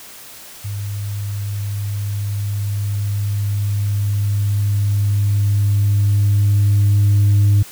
sine tone with level ramp, 101.9 Hz, G#2, 32 cents flat, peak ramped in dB -22 to -7 dBFS, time 0.64-7.63 s, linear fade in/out 10 ms, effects tanh soft clip ceiling -8 dBFS + white hiss -38 dBFS RMS until 7.71 s

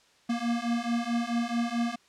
square beating tone pair, 233.1 / 237.7 Hz, A#3 / A#3, 0 / +34 cents, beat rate 4.6 Hz, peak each -31 / -30 dBFS, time 0.29-1.96 s, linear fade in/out 10 ms, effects white hiss -62 dBFS RMS until 2.08 s + low-pass 6000 Hz 12 dB/octave

